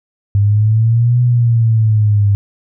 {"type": "exponential two-way sweep", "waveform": "sine", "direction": "up then down", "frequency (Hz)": [100, 123.47, 100], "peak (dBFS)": -8, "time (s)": [0.35, 2.35], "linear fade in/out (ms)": 0, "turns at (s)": 1.21, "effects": []}